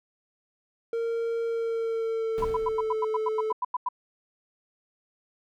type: tone with pitch glide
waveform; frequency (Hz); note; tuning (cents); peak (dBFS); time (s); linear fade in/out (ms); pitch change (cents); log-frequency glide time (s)
triangle; 461 to 436.1; A#4 to A4; -19 to -15; -24; 0.93-3.52; 2; -96; 1.46-3.06
type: noise with exponential decay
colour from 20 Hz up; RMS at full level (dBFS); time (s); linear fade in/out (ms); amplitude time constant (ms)
brown; -31; 2.38-3.07; 0; 150
type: tone bursts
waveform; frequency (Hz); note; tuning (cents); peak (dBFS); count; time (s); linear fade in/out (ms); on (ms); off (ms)
sine; 994; B5; +11; -24; 13; 2.42-3.888; 5; 28; 92
effects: none